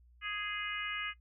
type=harmonic tone; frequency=415.3 Hz; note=G#4; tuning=in tune; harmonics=3 / 4 / 5 / 6 / 7; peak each=-43 / -41 / -41 / -43 / -44 dBFS; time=0.21-1.14 s; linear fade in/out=50 ms; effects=noise-tail reverb RT60 0.1 s tail -17 dB re dry + added 60 Hz sine -59 dBFS peak until 1.2 s